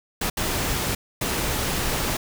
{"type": "noise bursts at uneven times", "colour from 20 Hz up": "pink", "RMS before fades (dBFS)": -25, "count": 3, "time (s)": [[0.21, 0.3], [0.37, 0.95], [1.21, 2.17]], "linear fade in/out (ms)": 5, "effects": []}